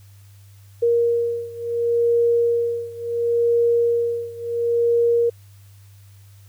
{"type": "beating tone pair", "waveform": "sine", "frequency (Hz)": [469.9, 470.61], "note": ["A#4", "A#4"], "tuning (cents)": [14, 16], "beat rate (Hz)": 0.71, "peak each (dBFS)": [-19, -21], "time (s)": [0.82, 5.3], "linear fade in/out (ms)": 10, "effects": ["added 99 Hz sine -44 dBFS peak until 6.48 s", "white hiss -57 dBFS RMS until 6.48 s"]}